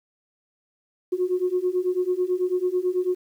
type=beating tone pair; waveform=sine; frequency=358.8 / 367.9 Hz; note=F4 / F#4; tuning=+47 / -10 cents; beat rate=9.1 Hz; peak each=-24 / -23 dBFS; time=1.12-3.15 s; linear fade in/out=10 ms; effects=tanh soft clip ceiling -13 dBFS + 9-bit

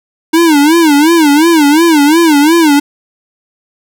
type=tone with vibrato; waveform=square; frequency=311.1 Hz; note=D#4; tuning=in tune; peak=-5 dBFS; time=0.33-2.8 s; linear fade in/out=10 ms; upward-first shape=sine; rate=2.8 Hz; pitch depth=160 cents each way; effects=none

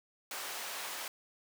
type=high-pass noise; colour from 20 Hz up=pink; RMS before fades=-41 dBFS; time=0.31-1.08 s; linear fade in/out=2 ms; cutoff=730 Hz; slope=12 dB/octave; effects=none

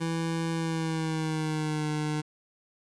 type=tone with pitch glide; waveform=25% pulse; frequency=164.81 to 152.01 Hz; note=E3 to D#3; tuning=0 to -40 cents; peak=-24 dBFS; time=0-2.22 s; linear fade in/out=20 ms; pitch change=-140 cents; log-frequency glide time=0.53-1.88 s; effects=resampled to 22050 Hz + 9-bit

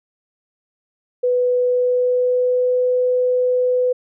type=tone with pitch glide; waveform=sine; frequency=495.6 to 500.5 Hz; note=B4 to B4; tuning=+6 to +23 cents; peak=-14 dBFS; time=1.23-3.93 s; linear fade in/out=10 ms; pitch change=+17 cents; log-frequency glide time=1.62-2.76 s; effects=none

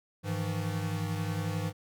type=tone cluster; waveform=square; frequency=101.7 / 158.5 / 169.7 Hz; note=G#2 / D#3 / F3; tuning=-36 / +32 / -49 cents; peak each=-34 / -36 / -38 dBFS; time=0.23-1.73 s; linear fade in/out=50 ms; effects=none

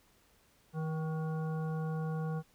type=harmonic tone with a mistuned harmonic; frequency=159 Hz; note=D#3; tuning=38 cents sharp; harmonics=1 / 3 / 5 / 7 / 9; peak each=-33 / -43 / -47 / -50 / -52 dBFS; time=0.73-2.43 s; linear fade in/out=50 ms; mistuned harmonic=5; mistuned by=-44 cents; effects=pink hiss -67 dBFS RMS until 2.54 s

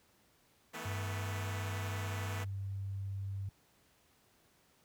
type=chord; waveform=5% pulse; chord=E suspended fourth; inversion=none; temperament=equal with one note detuned; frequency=161.05 / 220 / 246.9 Hz; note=E3 / A3 / B3; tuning=-40 / 0 / 0 cents; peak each=-36 / -34 / -34 dBFS; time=0.73-2.45 s; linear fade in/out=20 ms
type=tone; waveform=sine; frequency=98 Hz; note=G2; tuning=in tune; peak=-36 dBFS; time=0.85-3.49 s; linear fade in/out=5 ms
effects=pink hiss -69 dBFS RMS until 4.84 s + high-pass 60 Hz 12 dB/octave

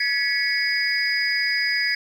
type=tone cluster; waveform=sine; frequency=1692 / 1957 / 2212 / 4939 Hz; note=G#6 / B6 / C#7 / D#8; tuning=+32 / -16 / -4 / -14 cents; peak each=-25 dBFS; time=0-1.95 s; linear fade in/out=5 ms; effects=tanh soft clip ceiling -9 dBFS + 8-bit

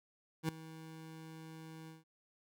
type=tone with ADSR envelope; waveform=25% pulse; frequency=160.1 Hz; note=D#3; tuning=50 cents sharp; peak=-27 dBFS; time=0.43-2.04 s; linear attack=57 ms; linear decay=6 ms; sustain=-18 dB; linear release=160 ms; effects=none

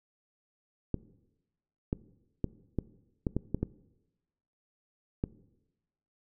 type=clicks; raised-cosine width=3 ms; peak=-16 dBFS; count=9; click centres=0.943 / 1.929 / 2.443 / 2.787 / 3.268 / 3.366 / 3.546 / 3.63 / 5.239 s; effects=noise-tail reverb RT60 1.0 s tail -19 dB re dry

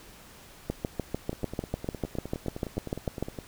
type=two click trains; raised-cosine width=2 ms; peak=-15 / -22 dBFS; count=18 / 21; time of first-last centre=0.7-3.226 / 1.33-3.388 s; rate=6.73 / 9.72 Hz; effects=pink hiss -51 dBFS RMS until 3.47 s

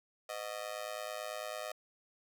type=tone with amplitude modulation; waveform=sawtooth; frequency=619 Hz; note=D#5; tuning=9 cents flat; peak=-31 dBFS; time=0.29-1.72 s; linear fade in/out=5 ms; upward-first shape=sine; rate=109 Hz; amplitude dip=100%; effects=none

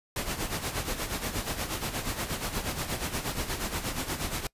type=noise with tremolo; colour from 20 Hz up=pink; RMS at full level=-30 dBFS; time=0.16-4.47 s; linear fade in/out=2 ms; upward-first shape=sine; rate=8.4 Hz; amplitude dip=65%; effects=noise-tail reverb RT60 0.1 s tail -24 dB re dry + resampled to 32000 Hz

